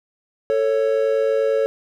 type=tone pair together; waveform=triangle; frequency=444.3 / 553 Hz; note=A4 / C#5; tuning=+17 / -4 cents; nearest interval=major third; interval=379 cents; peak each=-17 dBFS; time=0.5-1.66 s; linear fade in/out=0 ms; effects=none